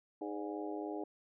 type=harmonic tone with a mistuned harmonic; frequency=103.1 Hz; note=G#2; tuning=12 cents flat; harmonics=3 / 4 / 5 / 6 / 7 / 8; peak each=-41 / -43 / -49 / -48 / -48 / -48 dBFS; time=0.21-1.04 s; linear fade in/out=5 ms; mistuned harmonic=6; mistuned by=-62 cents; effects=none